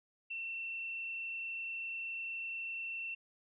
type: tone with frequency modulation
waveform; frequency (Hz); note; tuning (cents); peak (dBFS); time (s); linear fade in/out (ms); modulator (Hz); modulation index
sine; 2700; E7; +41; -38; 0.3-3.15; 10; 28.2; 0.91
effects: none